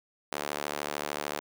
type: tone with high-pass filter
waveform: sawtooth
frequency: 73.42 Hz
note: D2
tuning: in tune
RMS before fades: -35 dBFS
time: 0.32-1.4 s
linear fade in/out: 5 ms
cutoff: 510 Hz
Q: 0.8
effects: none